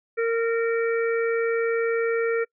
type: harmonic tone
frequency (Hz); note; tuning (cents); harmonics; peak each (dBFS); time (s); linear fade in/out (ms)
460; A#4; -23; 1 / 3 / 4 / 5; -21 / -31 / -33 / -35; 0.17-2.45; 20
effects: noise-tail reverb RT60 0.1 s tail -26 dB re dry